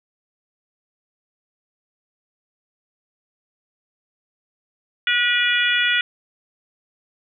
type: harmonic tone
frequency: 484.4 Hz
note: B4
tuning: 34 cents flat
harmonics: 3 / 4 / 5 / 6 / 7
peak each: -21 / -22 / -23 / -24 / -24 dBFS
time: 5.07-6.01 s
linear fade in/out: 2 ms
effects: none